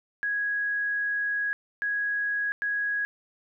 sine tone bursts at uneven times, 1660 Hz, G#6, 1 cent flat, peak -25 dBFS, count 3, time 0.23-1.53 / 1.82-2.52 / 2.62-3.05 s, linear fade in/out 0 ms, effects none

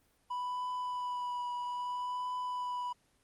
triangle tone with vibrato, 987 Hz, B5, 1 cent flat, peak -32 dBFS, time 0.3-2.93 s, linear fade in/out 10 ms, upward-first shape triangle, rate 0.61 Hz, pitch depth 20 cents each way, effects pink hiss -71 dBFS RMS until 3.23 s + Opus 24 kbps

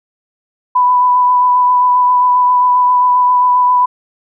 sine tone with vibrato, 993 Hz, B5, 9 cents sharp, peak -7 dBFS, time 0.75-3.86 s, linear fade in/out 10 ms, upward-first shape sine, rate 7.5 Hz, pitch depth 14 cents each way, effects none

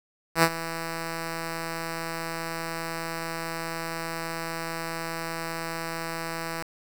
5% pulse tone with ADSR envelope, 164.81 Hz, E3, in tune, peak -4 dBFS, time 0.35-6.63 s, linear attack 80 ms, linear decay 57 ms, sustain -15 dB, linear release 3 ms, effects 7-bit

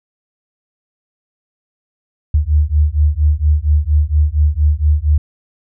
sine beating tone pair, 73.1 / 77.4 Hz, D2 / D#2, -7 / -9 cents, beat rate 4.3 Hz, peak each -13 dBFS, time 2.34-5.18 s, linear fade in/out 5 ms, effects none

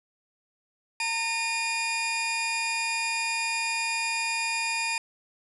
sawtooth tone pair together, 914 / 2440 Hz, A#5 / D#7, -34 / -34 cents, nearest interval octave + perfect fourth, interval 1700 cents, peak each -28 / -24 dBFS, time 1-4.98 s, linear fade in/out 2 ms, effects resampled to 24000 Hz + 9-bit

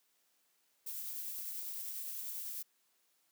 violet noise with tremolo, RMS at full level -41 dBFS, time 0.86-2.63 s, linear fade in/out 10 ms, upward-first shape triangle, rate 10 Hz, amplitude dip 30%, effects white hiss -75 dBFS RMS until 3.31 s + high-pass 200 Hz 12 dB/octave

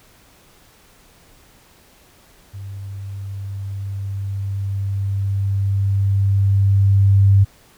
sine tone with level ramp, 98.6 Hz, G2, 11 cents sharp, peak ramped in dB -29 to -8 dBFS, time 2.53-7.45 s, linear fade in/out 20 ms, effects pink hiss -51 dBFS RMS until 7.77 s

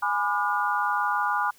sine chord, G# diminished seventh, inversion none, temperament just, 830.6 / 996.7 / 1196.1 / 1435.3 Hz, G#5 / B5 / D6 / F6, 0 / +16 / +31 / +47 cents, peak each -28 dBFS, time 0.02-1.51 s, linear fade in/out 10 ms, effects white hiss -57 dBFS RMS until 1.58 s

